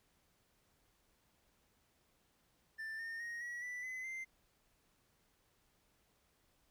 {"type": "tone with pitch steps", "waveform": "triangle", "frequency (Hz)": [1776, 1823.8, 1872.9, 1923.4, 1975.2, 2028, 2083], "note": ["A6", "A#6", "A#6", "B6", "B6", "B6", "C7"], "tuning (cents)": [16, -38, 8, -46, 0, 45, -8], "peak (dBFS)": -40, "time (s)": [2.78, 4.25], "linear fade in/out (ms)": 20, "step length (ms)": 210, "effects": ["pink hiss -75 dBFS RMS until 6.7 s"]}